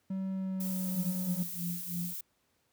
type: tone with pitch glide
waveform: triangle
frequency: 190.8 to 183.45 Hz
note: G3 to F#3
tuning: -47 to -15 cents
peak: -30 dBFS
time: 0.1-1.43 s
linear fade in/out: 5 ms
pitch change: -68 cents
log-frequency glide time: 0.3-1.25 s
type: noise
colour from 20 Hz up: violet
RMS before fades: -40 dBFS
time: 0.6-2.21 s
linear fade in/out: 5 ms
type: tone with tremolo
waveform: sine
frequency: 174.61 Hz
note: F3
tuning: in tune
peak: -32 dBFS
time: 0.95-2.14 s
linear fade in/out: 2 ms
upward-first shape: sine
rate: 3.1 Hz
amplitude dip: 95%
effects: pink hiss -74 dBFS RMS until 2.72 s + high-pass 80 Hz 12 dB/octave